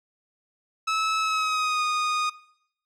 sawtooth tone with pitch glide, 1300 to 1235.6 Hz, E6 to D#6, -24 to -12 cents, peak -19 dBFS, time 0.87-2.3 s, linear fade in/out 10 ms, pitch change -88 cents, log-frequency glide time 1.2-1.83 s, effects noise-tail reverb RT60 0.7 s tail -19 dB re dry + low-pass 6000 Hz 12 dB/octave

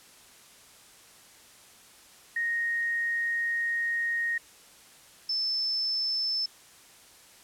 sine tone pair in turn, 1864.7 / 5274 Hz, A#6 / E8, 0 / 0 cents, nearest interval octave + tritone, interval 1800 cents, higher second, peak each -26 dBFS, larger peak neither, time 2.36-4.38 / 5.29-6.46 s, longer first, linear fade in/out 5 ms, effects white hiss -54 dBFS RMS until 7.43 s + low-pass 11000 Hz 12 dB/octave

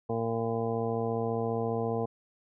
harmonic tone with a mistuned harmonic, 114.7 Hz, A#2, 28 cents flat, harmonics 1 / 2 / 3 / 4 / 5 / 6 / 7 / 9, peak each -35 / -35 / -41 / -31 / -43 / -37 / -39 / -43 dBFS, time 0.09-2.06 s, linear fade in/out 10 ms, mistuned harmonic 9, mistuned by -29 cents, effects none

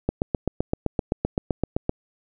click train, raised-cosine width 2 ms, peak -8 dBFS, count 15, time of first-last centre 0.09-1.894 s, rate 7.76 Hz, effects none

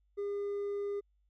sine tone with hard clipping, 405 Hz, G#4, 43 cents flat, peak -34 dBFS, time 0.17-1.01 s, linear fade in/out 20 ms, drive 2 dB, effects added 50 Hz sine -69 dBFS peak until 1.29 s

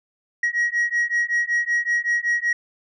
sine beating tone pair, 1897 / 1902.3 Hz, A#6 / A#6, +30 / +35 cents, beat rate 5.3 Hz, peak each -20 dBFS, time 0.43-2.53 s, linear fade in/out 5 ms, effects tanh soft clip ceiling -16 dBFS

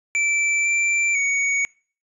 square tone with pitch steps, 2330 / 2348 / 2237 Hz, D7 / D7 / C#7, -14 / -1 / +15 cents, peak -19 dBFS, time 0.15-1.65 s, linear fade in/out 0 ms, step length 500 ms, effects noise-tail reverb RT60 0.4 s tail -24 dB re dry + resampled to 22050 Hz

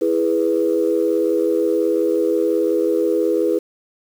sine chord, E major, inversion none, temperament equal, 329.6 / 415.3 / 493.9 Hz, E4 / G#4 / B4, 0 / 0 / 0 cents, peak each -19 dBFS, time 0.01-3.59 s, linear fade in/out 10 ms, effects tanh soft clip ceiling -6 dBFS + 7-bit

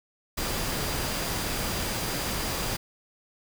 sine tone in noise, 4800 Hz, D8, 37 cents sharp, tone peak -41 dBFS, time 0.37-2.77 s, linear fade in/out 10 ms, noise pink, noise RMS -30 dBFS, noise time 0.37-2.77 s, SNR -14 dB, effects none

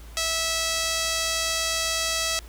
sawtooth tone with band-pass filter, 653 Hz, E5, 17 cents flat, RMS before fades -26 dBFS, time 0.17-2.39 s, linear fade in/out 0 ms, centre 5600 Hz, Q 1, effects added 56 Hz sine -41 dBFS peak until 2.48 s + pink hiss -50 dBFS RMS until 2.48 s

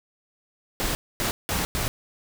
pink noise bursts at uneven times, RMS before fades -26 dBFS, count 4, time 0.8-0.95 / 1.2-1.31 / 1.49-1.65 / 1.75-1.88 s, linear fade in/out 0 ms, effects none

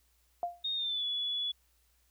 sine tone with exponential decay, 698.5 Hz, F5, in tune, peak -27 dBFS, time 0.43-0.63 s, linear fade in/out 1 ms, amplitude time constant 43 ms
sine tone with pitch glide, 3700 to 3413 Hz, A#7 to G#7, -14 to +47 cents, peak -31 dBFS, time 0.64-1.52 s, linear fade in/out 10 ms, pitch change -139 cents, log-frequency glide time 0.75-1.04 s
effects added 60 Hz sine -70 dBFS peak until 2.1 s + white hiss -72 dBFS RMS until 2.1 s

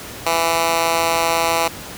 10% pulse tone with high-pass filter, 166 Hz, E3, 12 cents sharp, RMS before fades -18 dBFS, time 0.26-1.68 s, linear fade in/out 5 ms, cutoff 720 Hz, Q 0.85, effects pink hiss -33 dBFS RMS until 1.97 s + high-pass 60 Hz 12 dB/octave

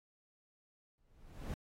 brown noise with exponential growth, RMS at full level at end -36 dBFS, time 0.98-1.54 s, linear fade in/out 1 ms, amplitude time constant 120 ms, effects AAC 48 kbps

